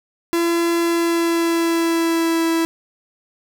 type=tone with pitch glide; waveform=45% pulse; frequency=338.8 to 329.5 Hz; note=E4 to E4; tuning=+48 to -1 cents; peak=-16 dBFS; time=0.33-2.65 s; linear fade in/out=0 ms; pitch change=-49 cents; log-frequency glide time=0.8-2.45 s; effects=none